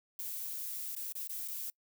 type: noise with dropouts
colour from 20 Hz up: violet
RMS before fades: -40 dBFS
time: 0.19-1.7 s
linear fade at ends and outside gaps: 2 ms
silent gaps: 0.952-0.964 / 1.124-1.153 / 1.274-1.294 / 1.478-1.483 s
effects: noise-tail reverb RT60 0.1 s tail -25 dB re dry